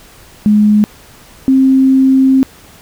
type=tone pair in turn; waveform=sine; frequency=210 / 265.1 Hz; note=G#3 / C4; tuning=+19 / +23 cents; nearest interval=major third; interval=404 cents; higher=second; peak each=-5 dBFS; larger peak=neither; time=0.46-0.84 / 1.48-2.43 s; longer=second; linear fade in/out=0 ms; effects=pink hiss -40 dBFS RMS until 2.81 s